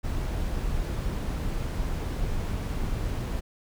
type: noise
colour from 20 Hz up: brown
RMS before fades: -29 dBFS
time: 0.03-3.41 s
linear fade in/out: 20 ms
effects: none